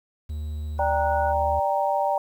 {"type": "tone with vibrato", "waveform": "triangle", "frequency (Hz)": 76.2, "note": "D#2", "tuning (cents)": -36, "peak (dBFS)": -26, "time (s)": [0.29, 1.6], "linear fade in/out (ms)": 10, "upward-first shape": "triangle", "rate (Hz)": 17, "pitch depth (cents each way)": 11}
{"type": "tone", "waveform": "sine", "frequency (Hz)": 1467, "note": "F#6", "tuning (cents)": -15, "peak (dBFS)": -32, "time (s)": [0.78, 1.34], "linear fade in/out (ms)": 50}
{"type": "chord", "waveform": "sine", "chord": "G minor", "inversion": "second", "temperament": "equal with one note detuned", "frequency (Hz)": [587.3, 786.3, 932.3], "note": ["D5", "G5", "Bb5"], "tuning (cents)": [0, 5, 0], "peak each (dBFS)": [-25, -24, -26], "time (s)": [0.79, 2.18], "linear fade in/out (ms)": 2}
{"effects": ["9-bit"]}